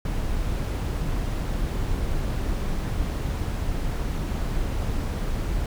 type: noise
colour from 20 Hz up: brown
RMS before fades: -26 dBFS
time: 0.05-5.66 s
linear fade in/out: 2 ms
effects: none